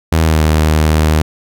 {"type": "tone with pitch glide", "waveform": "sawtooth", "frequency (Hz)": [80.6, 77.67], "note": ["E2", "D#2"], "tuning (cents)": [-38, -2], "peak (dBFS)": -5, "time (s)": [0.12, 1.22], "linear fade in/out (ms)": 5, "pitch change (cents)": -64, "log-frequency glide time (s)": [0.23, 0.4], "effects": []}